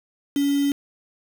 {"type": "tone with quantisation", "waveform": "sine", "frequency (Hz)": 282.6, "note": "C#4", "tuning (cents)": 34, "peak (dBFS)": -18, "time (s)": [0.36, 0.72], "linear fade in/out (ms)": 2, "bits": 5, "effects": []}